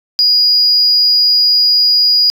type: tone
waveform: sine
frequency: 4892 Hz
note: D#8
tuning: 30 cents flat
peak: -6 dBFS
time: 0.19-2.3 s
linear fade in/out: 0 ms
effects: tanh soft clip ceiling -3 dBFS + 8-bit